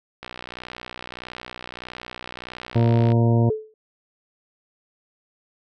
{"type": "click train", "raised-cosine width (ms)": 0.3, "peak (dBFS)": -18, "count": 179, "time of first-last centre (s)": [0.23, 3.12], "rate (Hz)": 61.6}
{"type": "harmonic tone", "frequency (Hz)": 116.54, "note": "A#2", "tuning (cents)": 0, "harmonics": [1, 2, 3, 4, 5, 6, 8], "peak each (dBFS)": [-16, -22, -26, -28, -30, -32, -34], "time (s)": [2.75, 3.5], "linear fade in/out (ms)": 10}
{"type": "tone with exponential decay", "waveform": "sine", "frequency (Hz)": 434.5, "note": "A4", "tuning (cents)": -22, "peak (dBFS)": -17, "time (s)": [3.5, 3.74], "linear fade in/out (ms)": 2, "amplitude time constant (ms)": 51}
{"effects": []}